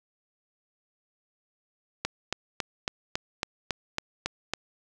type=click train; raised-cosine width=0.2 ms; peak=-10 dBFS; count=10; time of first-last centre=2.05-4.536 s; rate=3.62 Hz; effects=none